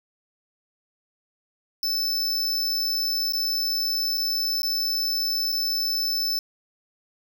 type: tone with dropouts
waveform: square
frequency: 5274 Hz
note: E8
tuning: in tune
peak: -23 dBFS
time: 1.83-6.39 s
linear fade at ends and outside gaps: 1 ms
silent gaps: 3.323-3.334 / 4.174-4.179 / 4.62-4.631 / 5.52-5.525 s
effects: none